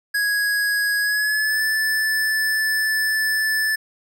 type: tone with pitch glide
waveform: square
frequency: 1661.2 to 1749.8 Hz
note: G#6 to A6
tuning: 0 to -10 cents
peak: -19 dBFS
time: 0.14-3.76 s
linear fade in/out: 10 ms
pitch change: +90 cents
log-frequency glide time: 1-1.62 s
effects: none